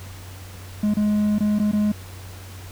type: tone with dropouts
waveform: triangle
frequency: 209.4 Hz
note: G#3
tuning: 15 cents sharp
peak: -15 dBFS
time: 0.83-1.92 s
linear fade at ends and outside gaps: 5 ms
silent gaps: 0.94-0.968 / 1.385-1.405 / 1.588-1.597 / 1.715-1.731 s
effects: added 93 Hz sine -37 dBFS peak until 2.71 s + pink hiss -43 dBFS RMS until 2.71 s